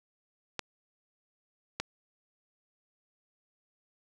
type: clicks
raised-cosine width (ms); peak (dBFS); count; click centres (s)
0.2; -15 / -14; 2; 0.593 / 1.8
effects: none